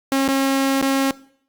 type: tone with dropouts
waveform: sawtooth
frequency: 270.9 Hz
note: C#4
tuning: 40 cents flat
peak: -12 dBFS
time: 0.12-1.11 s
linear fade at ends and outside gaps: 1 ms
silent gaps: 0.279-0.286 / 0.815-0.824 s
effects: noise-tail reverb RT60 0.6 s tail -20 dB re dry + Opus 48 kbps